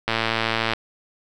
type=click train; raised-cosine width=0.3 ms; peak=-5 dBFS; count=75; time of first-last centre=0.08-0.735 s; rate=113 Hz; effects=none